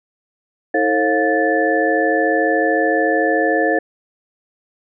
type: tone cluster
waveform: sine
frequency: 319.9 / 445.4 / 539 / 709 / 1748 Hz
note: D#4 / A4 / C#5 / F5 / A6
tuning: +48 / +21 / -49 / +26 / -12 cents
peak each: -20 dBFS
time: 0.74-3.79 s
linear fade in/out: 5 ms
effects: none